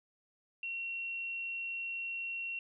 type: tone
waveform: sine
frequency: 2732 Hz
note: F7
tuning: 39 cents flat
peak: -36 dBFS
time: 0.63-2.59 s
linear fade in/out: 2 ms
effects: none